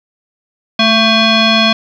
sine tone with frequency modulation, 1568 Hz, G6, in tune, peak -7 dBFS, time 0.79-1.73 s, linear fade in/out 5 ms, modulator 894 Hz, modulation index 2.9, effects 8-bit

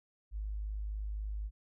sine tone, 51.91 Hz, G#1, in tune, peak -35 dBFS, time 0.31-1.51 s, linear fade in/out 50 ms, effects none

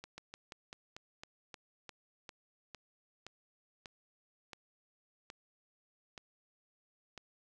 slowing click train, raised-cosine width 0.2 ms, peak -29 dBFS, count 17, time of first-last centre 0.04-7.177 s, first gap 140 ms, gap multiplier 1.14, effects none

